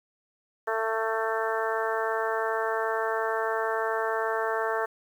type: harmonic tone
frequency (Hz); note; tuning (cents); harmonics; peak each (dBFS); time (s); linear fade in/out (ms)
222.8; A3; +22; 2 / 3 / 4 / 5 / 6 / 7 / 8; -30 / -32 / -33 / -34 / -35 / -35 / -36; 0.67-4.86; 10
effects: 9-bit